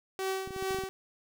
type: tone with tremolo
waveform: sawtooth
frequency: 382 Hz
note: G4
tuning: 45 cents flat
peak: -25 dBFS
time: 0.19-0.89 s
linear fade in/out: 0 ms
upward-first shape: triangle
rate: 2.4 Hz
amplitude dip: 80%
type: clicks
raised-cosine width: 3 ms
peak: -30 dBFS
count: 8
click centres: 0.475 / 0.507 / 0.563 / 0.625 / 0.708 / 0.746 / 0.787 / 0.837 s
effects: none